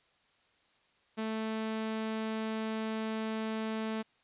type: tone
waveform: sawtooth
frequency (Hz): 220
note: A3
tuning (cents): 0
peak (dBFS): -29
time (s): 1.17-4.03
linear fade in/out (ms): 20
effects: white hiss -69 dBFS RMS until 4.23 s + resampled to 8000 Hz